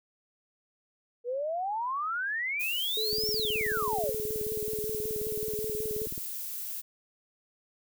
sine exponential two-way sweep, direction up then down, 468.9 to 5590 to 468.9 Hz, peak -29 dBFS, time 1.24-4.14 s, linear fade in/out 50 ms, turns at 3.3 s
violet noise, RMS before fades -37 dBFS, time 2.59-6.82 s, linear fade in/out 20 ms
sine tone with vibrato, 429.5 Hz, A4, 42 cents flat, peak -32 dBFS, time 2.97-6.06 s, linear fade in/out 2 ms, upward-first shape sine, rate 5.3 Hz, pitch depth 26 cents each way
click train, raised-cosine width 3 ms, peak -28 dBFS, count 58, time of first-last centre 3.13-6.178 s, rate 18.7 Hz
effects none

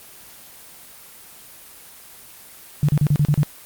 sine tone bursts, 146.83 Hz, D3, in tune, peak -13 dBFS, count 7, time 2.83-3.432 s, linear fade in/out 0 ms, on 56 ms, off 35 ms, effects white hiss -43 dBFS RMS until 3.65 s + Opus 24 kbps

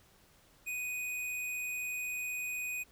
square tone, 2489 Hz, D#7, in tune, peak -36 dBFS, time 0.66-2.84 s, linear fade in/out 20 ms, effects pink hiss -64 dBFS RMS until 2.91 s

